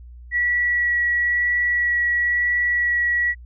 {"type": "tone with vibrato", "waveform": "sine", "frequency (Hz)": 1935, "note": "B6", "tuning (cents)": -36, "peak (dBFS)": -17, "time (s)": [0.31, 3.35], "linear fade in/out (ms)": 50, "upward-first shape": "sine", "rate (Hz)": 1, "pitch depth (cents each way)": 8, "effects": ["added 60 Hz sine -38 dBFS peak until 3.45 s"]}